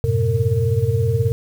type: tone cluster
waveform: sine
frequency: 91.1 / 107.4 / 126.2 / 457.7 Hz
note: F#2 / A2 / B2 / A#4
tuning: -26 / -41 / +38 / -32 cents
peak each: -23 / -19 / -20 / -22 dBFS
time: 0.04-1.32 s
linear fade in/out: 0 ms
effects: 7-bit